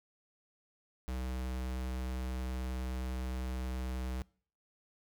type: tone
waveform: square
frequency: 63.6 Hz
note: C2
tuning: 48 cents flat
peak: -36 dBFS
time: 1.08-4.22 s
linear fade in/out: 0 ms
effects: noise-tail reverb RT60 0.5 s tail -24 dB re dry